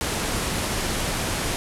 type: low-pass noise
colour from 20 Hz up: pink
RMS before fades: -26 dBFS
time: 0.01-1.56 s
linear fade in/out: 0 ms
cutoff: 12000 Hz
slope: 48 dB/octave
effects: none